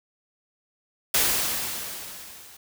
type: noise with level ramp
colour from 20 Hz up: white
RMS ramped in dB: -20 to -48 dBFS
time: 1.14-2.57 s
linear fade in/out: 5 ms
effects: none